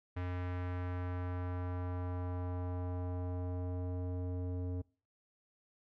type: tone with low-pass filter sweep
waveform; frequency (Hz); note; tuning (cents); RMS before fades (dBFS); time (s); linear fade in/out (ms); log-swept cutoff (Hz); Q
square; 90; F#2; -47; -38; 0.16-4.82; 10; 2100 to 440; 1.3
effects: noise-tail reverb RT60 0.4 s tail -24 dB re dry